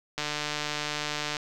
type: click train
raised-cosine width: 0.2 ms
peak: -13 dBFS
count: 178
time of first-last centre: 0.18-1.368 s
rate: 149 Hz
effects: none